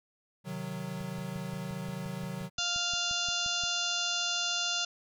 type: chord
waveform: square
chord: C diminished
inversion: none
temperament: equal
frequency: 130.81 / 155.56 / 185 Hz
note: C3 / Eb3 / Gb3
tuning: 0 / 0 / 0 cents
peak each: -43 / -41 / -39 dBFS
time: 0.44-2.5 s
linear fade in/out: 50 ms
type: click train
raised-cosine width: 5 ms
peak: -35 dBFS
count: 16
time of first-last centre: 1.01-3.637 s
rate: 5.71 Hz
type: harmonic tone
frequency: 698.5 Hz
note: F5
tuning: in tune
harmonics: 1 / 2 / 4 / 5 / 6 / 7 / 8 / 9 / 10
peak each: -42 / -37 / -35 / -35 / -38 / -38 / -42 / -39 / -44 dBFS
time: 2.58-4.85 s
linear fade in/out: 5 ms
effects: none